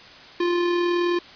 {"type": "tone with amplitude modulation", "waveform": "square", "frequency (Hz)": 349.2, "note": "F4", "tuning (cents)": 0, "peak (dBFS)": -19, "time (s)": [0.4, 1.19], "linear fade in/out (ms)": 5, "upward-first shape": "sine", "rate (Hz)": 39.4, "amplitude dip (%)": 30, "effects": ["white hiss -44 dBFS RMS until 1.35 s", "resampled to 11025 Hz"]}